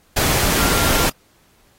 sine tone in noise, 1385 Hz, F6, 15 cents flat, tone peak -26 dBFS, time 0.58-1.06 s, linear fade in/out 10 ms, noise pink, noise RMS -18 dBFS, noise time 0.16-1.1 s, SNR -11 dB, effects pink hiss -57 dBFS RMS until 1.78 s + AAC 48 kbps

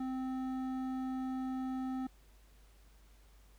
sine tone with hard clipping, 260 Hz, C4, 11 cents flat, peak -37 dBFS, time 0-2.07 s, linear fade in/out 5 ms, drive 10 dB, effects added 50 Hz sine -59 dBFS peak until 3.58 s + pink hiss -68 dBFS RMS until 3.58 s

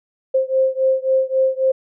sine beating tone pair, 525 / 528.7 Hz, C5 / C5, +6 / +18 cents, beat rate 3.7 Hz, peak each -17 / -18 dBFS, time 0.34-1.72 s, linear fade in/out 10 ms, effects none

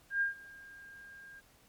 sine tone with ADSR envelope, 1609 Hz, G6, 45 cents sharp, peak -26 dBFS, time 0.1-1.41 s, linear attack 110 ms, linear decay 130 ms, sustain -23 dB, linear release 24 ms, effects pink hiss -64 dBFS RMS until 1.68 s + MP3 96 kbps

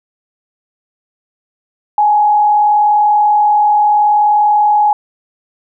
sine tone with frequency modulation, 837 Hz, G#5, 13 cents sharp, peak -7 dBFS, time 1.98-4.93 s, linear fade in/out 2 ms, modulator 40.7 Hz, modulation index 0.42, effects none

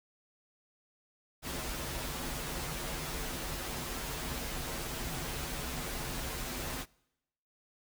pink noise with comb filter, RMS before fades -38 dBFS, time 1.42-6.86 s, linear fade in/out 50 ms, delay 10 ms, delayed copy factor -0.7, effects noise-tail reverb RT60 0.9 s tail -25 dB re dry

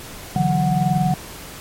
sine tone cluster, 143.3 / 163 / 184.6 / 738 Hz, D3 / E3 / F#3 / F#5, -42 / -19 / -4 / -5 cents, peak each -21 dBFS, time 0.36-1.14 s, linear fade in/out 2 ms, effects pink hiss -36 dBFS RMS until 1.6 s + MP3 64 kbps

